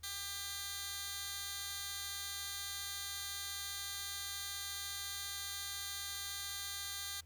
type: tone with high-pass filter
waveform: 15% pulse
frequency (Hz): 398.7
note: G4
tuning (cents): +29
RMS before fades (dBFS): -43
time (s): 0.03-7.21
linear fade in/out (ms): 10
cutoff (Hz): 3200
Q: 0.82
effects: added 80 Hz sine -58 dBFS peak until 7.25 s + pink hiss -72 dBFS RMS until 7.25 s